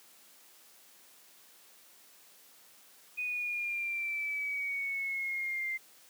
sine exponential sweep, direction down, 2489 to 2084 Hz, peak -32 dBFS, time 3.17-5.78 s, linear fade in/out 20 ms, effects white hiss -59 dBFS RMS until 6.09 s + high-pass 200 Hz 12 dB/octave

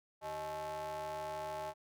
square ring-modulated tone, 117.4 Hz, A#2, 13 cents sharp, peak -37 dBFS, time 0.21-1.74 s, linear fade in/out 50 ms, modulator 741 Hz, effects none

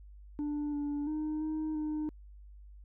sine tone with pitch steps, 294.6 / 290.3 / 307.1 / 311.3 / 305.5 Hz, D4 / D4 / D#4 / D#4 / D#4, +6 / -20 / -23 / +1 / -32 cents, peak -29 dBFS, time 0.39-2.09 s, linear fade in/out 0 ms, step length 340 ms, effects tanh soft clip ceiling -31 dBFS + added 50 Hz sine -49 dBFS peak until 2.84 s

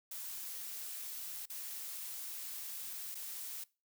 blue noise with dropouts, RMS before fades -44 dBFS, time 0.11-3.64 s, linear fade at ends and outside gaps 5 ms, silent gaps 1.457-1.498 / 3.146-3.152 s, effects noise-tail reverb RT60 0.3 s tail -22 dB re dry

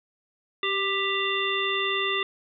harmonic tone with a mistuned harmonic, 394.9 Hz, G4, 13 cents sharp, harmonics 1 / 3 / 5 / 7 / 9, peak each -30 / -30 / -30 / -30 / -30 dBFS, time 0.63-2.23 s, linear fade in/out 2 ms, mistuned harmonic 1, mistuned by -20 cents, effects none

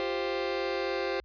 sawtooth chord, F suspended second, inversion none, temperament just, 349.2 / 392.9 / 523.8 Hz, F4 / G4 / C5, 0 / +4 / +2 cents, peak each -31 / -29 / -28 dBFS, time 0-1.2 s, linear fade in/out 0 ms, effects added 60 Hz sine -55 dBFS peak until 1.24 s + resampled to 11025 Hz

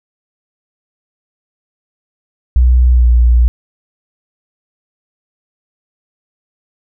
sine tone with pitch glide, 61.9 to 59.79 Hz, B1 to A#1, +5 to +45 cents, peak -5 dBFS, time 2.56-3.48 s, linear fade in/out 0 ms, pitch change -60 cents, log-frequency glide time 2.92-3.07 s, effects none

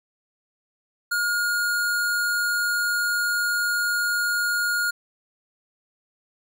square tone, 1428 Hz, F6, 38 cents sharp, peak -22 dBFS, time 1.11-4.91 s, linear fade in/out 10 ms, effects none

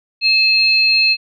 sine tone pair together, 2600 / 4199 Hz, E7 / C8, -24 / +5 cents, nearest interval minor sixth, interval 829 cents, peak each -13 dBFS, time 0.21-1.17 s, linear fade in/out 50 ms, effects none

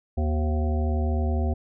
harmonic tone with a mistuned harmonic, 76 Hz, D#2, 40 cents flat, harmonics 1 / 3 / 5 / 7 / 9 / 10, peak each -22 / -31 / -35 / -38 / -36 / -40 dBFS, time 0.17-1.54 s, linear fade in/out 10 ms, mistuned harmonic 3, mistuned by +68 cents, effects none

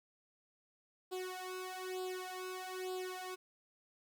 sawtooth tone with flanger, 370 Hz, F#4, in tune, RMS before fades -43 dBFS, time 1.11-3.36 s, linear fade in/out 20 ms, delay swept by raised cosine 0.24 to 1.94 ms, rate 1.1 Hz, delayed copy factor +0.95, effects 11-bit

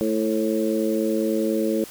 harmonic tone with a mistuned harmonic, 110 Hz, A2, in tune, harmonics 2 / 3 / 4 / 5, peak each -25 / -24 / -26 / -27 dBFS, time 0.01-1.84 s, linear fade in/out 0 ms, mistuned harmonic 5, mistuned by -19 cents, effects white hiss -42 dBFS RMS until 1.9 s

